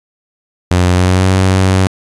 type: tone with pitch glide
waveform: sawtooth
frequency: 90 to 94.42 Hz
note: F#2 to F#2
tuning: -47 to +36 cents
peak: -4 dBFS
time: 0.71-1.87 s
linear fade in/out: 0 ms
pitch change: +83 cents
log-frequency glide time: 0.93-1.31 s
effects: resampled to 24000 Hz + 7-bit